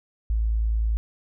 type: tone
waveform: sine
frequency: 55 Hz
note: A1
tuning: in tune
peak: -20 dBFS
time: 0.3-0.97 s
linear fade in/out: 0 ms
effects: none